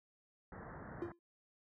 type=low-pass noise; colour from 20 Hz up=pink; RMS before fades=-49 dBFS; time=0.52-1.12 s; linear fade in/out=2 ms; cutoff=1900 Hz; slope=96 dB/octave
type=tone with exponential decay; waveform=triangle; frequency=344.2 Hz; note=F4; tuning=25 cents flat; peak=-32 dBFS; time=1.02-1.19 s; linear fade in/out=1 ms; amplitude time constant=35 ms
effects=high-pass 60 Hz 12 dB/octave